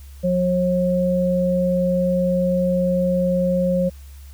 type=tone pair together; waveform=sine; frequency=180.2 / 540 Hz; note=F#3 / C#5; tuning=-45 / -45 cents; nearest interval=octave + perfect fifth; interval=1900 cents; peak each=-19 / -19 dBFS; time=0.23-3.9 s; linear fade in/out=20 ms; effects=added 69 Hz sine -37 dBFS peak until 4.33 s + white hiss -52 dBFS RMS until 4.33 s